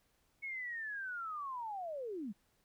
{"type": "linear sweep", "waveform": "sine", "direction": "down", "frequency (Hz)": [2212, 182.9], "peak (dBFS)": -39, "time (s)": [0.42, 2.33], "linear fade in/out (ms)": 20, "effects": ["pink hiss -75 dBFS RMS until 2.64 s"]}